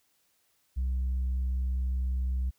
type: tone with tanh clipping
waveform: sine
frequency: 63.9 Hz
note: C2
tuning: 40 cents flat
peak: -27 dBFS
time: 0.76-2.51 s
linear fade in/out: 20 ms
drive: 1 dB
effects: white hiss -71 dBFS RMS until 2.58 s